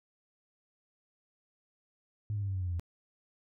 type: tone with pitch steps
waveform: sine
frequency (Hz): 105.4 / 102.28 / 99.25 / 96.32 / 93.47 / 90.7 / 88.02 / 85.41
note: G#2 / G#2 / G2 / G2 / F#2 / F#2 / F2 / F2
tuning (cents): +26 / -26 / +22 / -30 / +18 / -34 / +14 / -38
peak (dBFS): -30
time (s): 2.3-2.796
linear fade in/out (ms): 0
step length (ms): 62
effects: tanh soft clip ceiling -26 dBFS